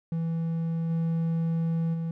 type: tone with level steps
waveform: triangle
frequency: 164.81 Hz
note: E3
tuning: in tune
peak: -24 / -22 / -26 dBFS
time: 0.12-2.11 s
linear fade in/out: 2 ms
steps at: 0.89 / 1.93 s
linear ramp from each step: 20 ms
effects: none